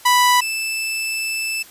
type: tone pair in turn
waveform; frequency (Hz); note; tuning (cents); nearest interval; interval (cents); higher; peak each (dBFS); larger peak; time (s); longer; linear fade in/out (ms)
sawtooth; 987.8 / 2637; B5 / E7; 0 / 0; octave + perfect fourth; 1700; second; -8 / -18; first; 0.05-0.41 / 0.41-1.63; second; 10
effects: white hiss -44 dBFS RMS until 1.7 s + resampled to 32000 Hz